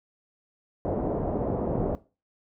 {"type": "low-pass noise", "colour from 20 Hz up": "white", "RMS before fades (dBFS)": -28, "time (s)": [0.85, 1.95], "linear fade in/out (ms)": 0, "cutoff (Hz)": 620, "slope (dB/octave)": 24, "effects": ["noise-tail reverb RT60 0.3 s tail -17 dB re dry"]}